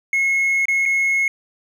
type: tone with dropouts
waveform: triangle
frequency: 2172 Hz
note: C#7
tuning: 36 cents flat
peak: -13 dBFS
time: 0.13-1.28 s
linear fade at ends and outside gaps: 2 ms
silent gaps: 0.655-0.683 / 0.855-0.859 s
effects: tanh soft clip ceiling -9 dBFS